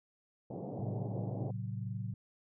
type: band-pass noise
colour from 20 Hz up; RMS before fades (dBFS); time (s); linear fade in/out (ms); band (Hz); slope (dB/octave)
pink; -42; 0.5-1.51; 5; 110 to 770; 48
type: chord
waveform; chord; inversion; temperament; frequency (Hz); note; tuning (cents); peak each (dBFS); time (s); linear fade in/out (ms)
sine; F# diminished; first; just; 111 / 133.2 / 185; A2 / C3 / F#3; +16 / +31 / 0; -38 / -42 / -43; 0.79-2.14; 5
effects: none